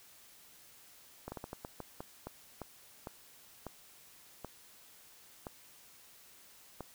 slowing click train, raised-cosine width 1 ms, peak -27 dBFS, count 15, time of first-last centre 1.28-6.807 s, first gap 40 ms, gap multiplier 1.31, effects white hiss -59 dBFS RMS until 6.94 s

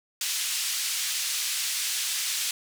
white band-pass noise, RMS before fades -29 dBFS, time 0.21-2.51 s, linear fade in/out 2 ms, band 2400 to 8400 Hz, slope 12 dB/octave, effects none

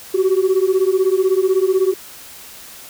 sine beating tone pair, 370 / 386 Hz, F#4 / G4, 0 / -27 cents, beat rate 16 Hz, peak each -14 dBFS, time 0.14-1.94 s, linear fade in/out 10 ms, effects tanh soft clip ceiling -9 dBFS + white hiss -38 dBFS RMS until 2.89 s

